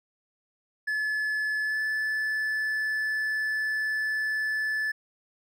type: tone with pitch glide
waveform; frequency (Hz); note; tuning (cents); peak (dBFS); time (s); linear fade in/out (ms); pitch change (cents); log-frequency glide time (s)
triangle; 1721 to 1738; A6 to A6; -39 to -22; -24; 0.87-4.92; 10; +17; 1.63-1.8
effects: none